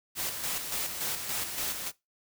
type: noise with tremolo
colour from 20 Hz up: white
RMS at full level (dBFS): -32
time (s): 0.15-1.92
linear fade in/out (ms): 50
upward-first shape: square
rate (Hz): 3.5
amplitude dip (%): 45
effects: noise-tail reverb RT60 0.2 s tail -20 dB re dry